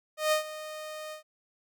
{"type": "tone with ADSR envelope", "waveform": "sawtooth", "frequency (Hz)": 617, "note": "D#5", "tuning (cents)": -15, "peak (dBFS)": -18, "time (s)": [0.17, 1.23], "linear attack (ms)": 150, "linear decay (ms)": 110, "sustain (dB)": -16, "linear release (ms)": 110, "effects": []}